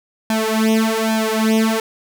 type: tone with flanger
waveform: sawtooth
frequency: 220.9 Hz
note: A3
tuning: 7 cents sharp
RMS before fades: -17 dBFS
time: 0.3-1.8 s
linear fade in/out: 2 ms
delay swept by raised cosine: 1.2 to 4.2 ms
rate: 1.2 Hz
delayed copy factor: +1
effects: none